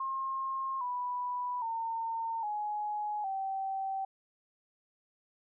sine tone with pitch steps, 1069 / 986 / 909.4 / 838.7 / 773.6 Hz, C6 / B5 / A#5 / G#5 / G5, +37 / -3 / -43 / +17 / -23 cents, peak -32 dBFS, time 0-4.05 s, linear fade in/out 5 ms, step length 810 ms, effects none

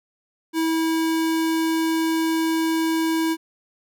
square tone, 324.2 Hz, E4, 29 cents flat, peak -20 dBFS, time 0.53-3.37 s, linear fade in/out 50 ms, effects none

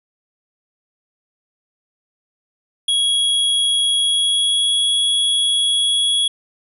square tone with pitch glide, 3322 to 3343 Hz, G#7 to G#7, 0 to +11 cents, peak -15 dBFS, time 2.88-6.28 s, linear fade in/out 5 ms, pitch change +11 cents, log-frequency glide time 3.97-4.78 s, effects resampled to 32000 Hz

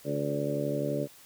harmonic tone with a mistuned harmonic, 71.8 Hz, D2, 39 cents flat, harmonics 2 / 3 / 4 / 5 / 6 / 7 / 8, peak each -34 / -39 / -34 / -38 / -36 / -39 / -33 dBFS, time 0.04-1.08 s, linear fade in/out 50 ms, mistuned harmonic 8, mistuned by +15 cents, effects white hiss -54 dBFS RMS until 1.25 s

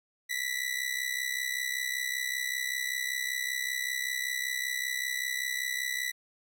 sawtooth ring-modulated tone, 1970 Hz, B6, 5 cents flat, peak -24 dBFS, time 0.29-6.12 s, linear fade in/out 20 ms, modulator 32.6 Hz, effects none

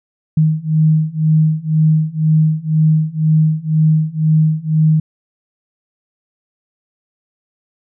sine beating tone pair, 155.5 / 157.5 Hz, D#3 / D#3, -1 / +21 cents, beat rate 2 Hz, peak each -14 / -13 dBFS, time 0.37-5 s, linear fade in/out 5 ms, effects none

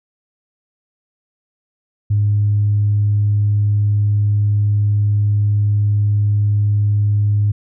sine tone, 103.5 Hz, G#2, 5 cents flat, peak -11 dBFS, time 2.1-7.52 s, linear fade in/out 10 ms, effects tanh soft clip ceiling -7 dBFS

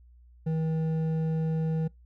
sine tone with hard clipping, 160 Hz, D#3, 49 cents sharp, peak -27 dBFS, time 0.46-1.88 s, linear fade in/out 10 ms, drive 7 dB, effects noise-tail reverb RT60 0.2 s tail -26 dB re dry + added 60 Hz sine -52 dBFS peak until 2.05 s

